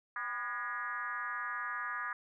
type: tone with frequency modulation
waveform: sine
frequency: 1445 Hz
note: F#6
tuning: 41 cents flat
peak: -35 dBFS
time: 0.16-2.13 s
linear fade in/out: 2 ms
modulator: 225 Hz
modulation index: 1.8
effects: none